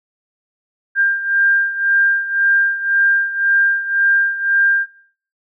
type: beating tone pair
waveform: sine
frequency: 1595 / 1596.9 Hz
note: G6 / G6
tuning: +30 / +32 cents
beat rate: 1.9 Hz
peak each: -14 / -19 dBFS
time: 0.95-4.87 s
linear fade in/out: 50 ms
effects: noise-tail reverb RT60 0.5 s tail -17 dB re dry